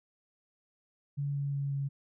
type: tone with pitch steps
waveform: sine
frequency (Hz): 142.1 / 141.12 / 140.14 / 139.18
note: C#3 / C#3 / C#3 / C#3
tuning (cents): +43 / +31 / +19 / +7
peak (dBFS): -30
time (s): 1.17-1.89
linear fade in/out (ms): 20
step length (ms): 180
effects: none